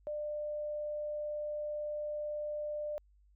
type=tone; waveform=sine; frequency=597 Hz; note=D5; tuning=28 cents sharp; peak=-35 dBFS; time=0.07-2.98 s; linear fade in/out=0 ms; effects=added 50 Hz sine -62 dBFS peak until 3.35 s